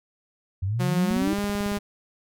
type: exponential sweep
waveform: sine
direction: up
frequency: 89.1 to 329.6 Hz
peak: -23 dBFS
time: 0.62-1.34 s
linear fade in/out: 10 ms
type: tone with pitch glide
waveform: sawtooth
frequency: 180.3 to 203.6 Hz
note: F#3 to G#3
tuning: -45 to -34 cents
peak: -21 dBFS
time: 0.79-1.79 s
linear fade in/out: 20 ms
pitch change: +211 cents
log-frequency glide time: 1.07-1.39 s
type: click train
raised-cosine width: 5 ms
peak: -24 dBFS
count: 13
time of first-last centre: 1.11-1.773 s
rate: 18.1 Hz
effects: none